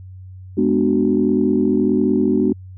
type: chord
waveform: sine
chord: G# half-diminished seventh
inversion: none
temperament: just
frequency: 207.7 / 249.2 / 299 / 373.8 Hz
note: G#3 / B3 / D4 / F#4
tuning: 0 / +16 / +31 / +18 cents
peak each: -19 / -18 / -19 / -19 dBFS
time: 0.57-2.53 s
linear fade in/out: 10 ms
effects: tanh soft clip ceiling -3 dBFS + added 93 Hz sine -34 dBFS peak until 2.77 s